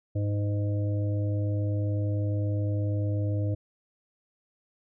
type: harmonic tone with a mistuned harmonic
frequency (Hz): 103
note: G#2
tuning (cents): -14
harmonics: 1 / 3 / 5 / 6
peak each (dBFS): -25 / -35 / -39 / -41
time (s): 0.15-3.55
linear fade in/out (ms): 10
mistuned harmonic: 5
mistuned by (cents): -18
effects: none